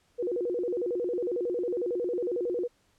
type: tone with vibrato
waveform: sine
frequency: 415.3 Hz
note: G#4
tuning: in tune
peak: -27 dBFS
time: 0.18-2.68 s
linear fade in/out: 20 ms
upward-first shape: square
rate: 11 Hz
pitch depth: 260 cents each way
effects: pink hiss -68 dBFS RMS until 2.98 s + low-pass 10000 Hz 12 dB/octave